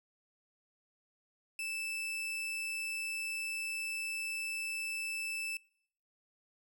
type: tone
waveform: 40% pulse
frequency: 2637 Hz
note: E7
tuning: in tune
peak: -35 dBFS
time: 1.59-5.57 s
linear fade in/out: 2 ms
effects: noise-tail reverb RT60 0.7 s tail -25 dB re dry